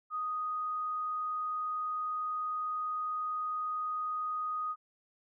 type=tone; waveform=sine; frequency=1244.5 Hz; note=D#6; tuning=in tune; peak=-32 dBFS; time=0.1-4.76 s; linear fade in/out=50 ms; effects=none